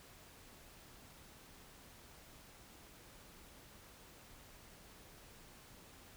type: silence
effects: pink hiss -59 dBFS RMS until 6.16 s